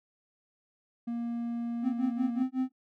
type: tone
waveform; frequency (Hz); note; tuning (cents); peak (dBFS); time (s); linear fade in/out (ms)
triangle; 235.1; A#3; +15; -29; 1.07-2.43; 10
type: tone with tremolo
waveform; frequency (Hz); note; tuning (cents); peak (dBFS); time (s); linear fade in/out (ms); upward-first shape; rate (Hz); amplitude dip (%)
triangle; 259; C4; -17; -23; 1.82-2.72; 50; sine; 5.4; 100
effects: none